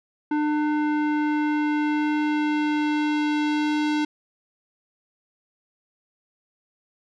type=tone with low-pass filter sweep; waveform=square; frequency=300.1 Hz; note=D4; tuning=38 cents sharp; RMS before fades=-23 dBFS; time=0.31-4.05 s; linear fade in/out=5 ms; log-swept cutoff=1400 to 4300 Hz; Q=1.1; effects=none